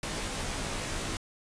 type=noise with comb filter; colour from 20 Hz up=pink; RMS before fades=-34 dBFS; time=0.03-1.17 s; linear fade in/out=2 ms; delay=17 ms; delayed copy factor=-0.95; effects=resampled to 22050 Hz